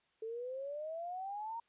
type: exponential sweep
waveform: sine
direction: up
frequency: 437.6 to 938 Hz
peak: -39 dBFS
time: 0.22-1.6 s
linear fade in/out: 5 ms
effects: white hiss -75 dBFS RMS until 1.68 s + resampled to 8000 Hz